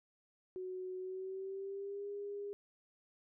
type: tone with pitch glide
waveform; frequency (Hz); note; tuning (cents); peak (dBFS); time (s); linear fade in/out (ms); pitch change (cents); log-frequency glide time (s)
sine; 370 to 405.8; F#4 to G#4; 0 to -40; -40; 0.56-2.53; 0; +160; 0.98-2.08
effects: none